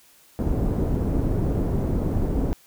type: low-pass noise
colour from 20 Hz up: pink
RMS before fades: -23 dBFS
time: 0.39-2.53 s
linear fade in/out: 0 ms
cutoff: 390 Hz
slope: 12 dB/octave
effects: white hiss -55 dBFS RMS until 2.66 s